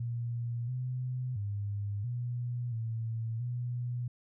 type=tone with pitch steps; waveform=sine; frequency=118.4 / 126.6 / 101.8 / 121.5 / 113.4 / 122.1 Hz; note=A#2 / B2 / G#2 / B2 / A#2 / B2; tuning=+27 / +43 / -34 / -28 / -47 / -19 cents; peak=-32 dBFS; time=0-4.08 s; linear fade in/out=5 ms; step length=680 ms; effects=none